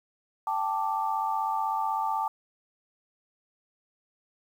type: chord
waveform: sine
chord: G suspended second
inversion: none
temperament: equal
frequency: 784 / 880 / 1174.7 Hz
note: G5 / A5 / D6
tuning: 0 / 0 / 0 cents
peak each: -32 / -28 / -32 dBFS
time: 0.47-2.28 s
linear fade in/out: 2 ms
effects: 9-bit